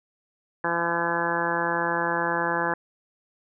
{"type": "harmonic tone", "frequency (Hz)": 169.9, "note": "F3", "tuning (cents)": -47, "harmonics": [1, 2, 3, 4, 5, 6, 7, 8, 9, 10], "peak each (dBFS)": [-36, -32, -31, -35, -30, -30, -36, -36, -31, -30], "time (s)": [0.64, 2.74], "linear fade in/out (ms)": 2, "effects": []}